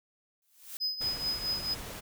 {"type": "noise with exponential growth", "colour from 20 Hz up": "blue", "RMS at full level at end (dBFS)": -38, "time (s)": [0.42, 0.77], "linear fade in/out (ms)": 1, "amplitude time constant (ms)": 76}
{"type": "tone with tremolo", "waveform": "triangle", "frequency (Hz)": 5030, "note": "D#8", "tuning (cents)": 18, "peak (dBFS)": -26, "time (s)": [0.8, 1.75], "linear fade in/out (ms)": 20, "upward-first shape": "triangle", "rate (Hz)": 4.6, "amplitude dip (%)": 80}
{"type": "noise", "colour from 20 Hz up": "pink", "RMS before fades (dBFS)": -42, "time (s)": [1, 2.01], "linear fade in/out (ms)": 20}
{"effects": []}